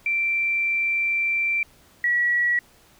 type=tone pair in turn; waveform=sine; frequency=2349 / 1928.9 Hz; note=D7 / B6; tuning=0 / -41 cents; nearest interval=minor third; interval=341 cents; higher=first; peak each=-20 / -18 dBFS; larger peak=second; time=0.06-1.63 / 2.04-2.59 s; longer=first; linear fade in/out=2 ms; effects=pink hiss -55 dBFS RMS until 2.99 s